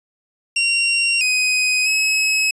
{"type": "tone with pitch steps", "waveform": "sawtooth", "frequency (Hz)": [2756, 2507, 2566], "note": ["F7", "D#7", "E7"], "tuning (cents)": [-24, 12, -47], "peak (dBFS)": -12, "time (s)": [0.56, 2.51], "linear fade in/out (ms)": 5, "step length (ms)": 650, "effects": ["resampled to 22050 Hz"]}